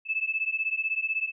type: beating tone pair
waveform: sine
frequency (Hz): 2611 / 2627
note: E7 / E7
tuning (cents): -17 / -7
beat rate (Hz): 16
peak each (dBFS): -29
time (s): 0.05-1.32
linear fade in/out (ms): 50
effects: none